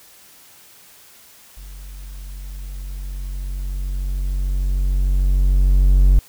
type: tone with level ramp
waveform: triangle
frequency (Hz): 46.65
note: F#1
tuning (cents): +15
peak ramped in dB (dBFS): -32 to -6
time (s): 1.57-6.19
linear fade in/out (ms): 0
effects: white hiss -47 dBFS RMS until 6.28 s